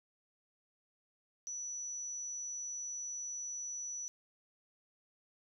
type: tone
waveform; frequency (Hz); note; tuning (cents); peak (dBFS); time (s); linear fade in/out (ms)
sine; 5920; F#8; 0; -39; 1.47-4.08; 0
effects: none